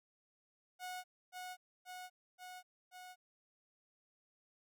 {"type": "tone with echo", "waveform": "sawtooth", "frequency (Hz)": 731, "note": "F#5", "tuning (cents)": -21, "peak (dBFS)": -39, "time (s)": [0.79, 1.04], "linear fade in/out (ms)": 50, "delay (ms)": 530, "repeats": 4, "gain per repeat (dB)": -2, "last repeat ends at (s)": 3.16, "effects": []}